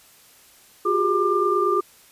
sine tone cluster, 359.7 / 389.2 / 408.5 / 1194 Hz, F#4 / G4 / G#4 / D6, -49 / -12 / -29 / +28 cents, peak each -23 / -29 / -23 / -21 dBFS, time 0.85-1.81 s, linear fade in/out 10 ms, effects white hiss -52 dBFS RMS until 2.11 s + resampled to 32000 Hz

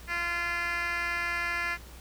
10% pulse tone with band-pass filter, 345.2 Hz, F4, 20 cents flat, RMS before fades -31 dBFS, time 0.07-1.78 s, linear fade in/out 50 ms, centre 2100 Hz, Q 2, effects added 60 Hz sine -46 dBFS peak until 2 s + pink hiss -51 dBFS RMS until 2 s

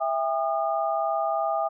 sine tone cluster, 659 / 802 / 1220 Hz, E5 / G5 / D#6, -1 / +39 / -34 cents, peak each -26 / -27 / -30 dBFS, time 0-1.69 s, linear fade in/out 20 ms, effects none

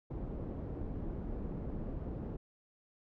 pink low-pass noise, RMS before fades -40 dBFS, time 0.1-2.37 s, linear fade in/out 10 ms, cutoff 420 Hz, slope 12 dB/octave, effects none

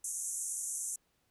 white band-pass noise, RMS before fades -38 dBFS, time 0.04-0.96 s, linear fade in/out 5 ms, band 6100 to 11000 Hz, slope 96 dB/octave, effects pink hiss -75 dBFS RMS until 1.3 s

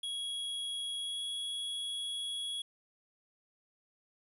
square tone with pitch glide, 3322 to 3341 Hz, G#7 to G#7, 0 to +10 cents, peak -36 dBFS, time 0.03-2.62 s, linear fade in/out 5 ms, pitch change +10 cents, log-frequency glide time 0.99-1.22 s, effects resampled to 24000 Hz + 11-bit

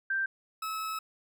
sine / 40% pulse tone pair in turn, 1571 / 1295.5 Hz, G6 / E6, +3 / -30 cents, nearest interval minor third, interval 333 cents, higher first, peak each -27 / -32 dBFS, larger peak first, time 0.1-0.26 / 0.62-0.99 s, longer second, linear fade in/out 5 ms, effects none

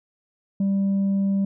sine tone, 196.4 Hz, G3, 4 cents sharp, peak -16 dBFS, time 0.6-1.45 s, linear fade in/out 5 ms, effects tanh soft clip ceiling -18 dBFS

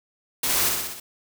white noise with echo, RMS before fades -24 dBFS, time 0.43-0.69 s, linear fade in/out 5 ms, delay 62 ms, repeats 5, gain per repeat -3 dB, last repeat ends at 1 s, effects none

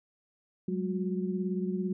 sine tone cluster, 186.3 / 204.1 / 364 Hz, F#3 / G#3 / F#4, +12 / -30 / -28 cents, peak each -31 / -35 / -35 dBFS, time 0.68-1.93 s, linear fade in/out 5 ms, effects none

